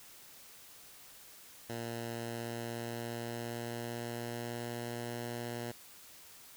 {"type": "tone with pitch glide", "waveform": "10% pulse", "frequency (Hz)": [116.54, 118.85], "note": ["A#2", "A#2"], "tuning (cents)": [0, 34], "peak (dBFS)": -30, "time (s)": [1.69, 5.72], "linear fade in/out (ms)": 10, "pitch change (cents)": 34, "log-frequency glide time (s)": [2.18, 4.83], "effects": ["white hiss -55 dBFS RMS until 6.56 s"]}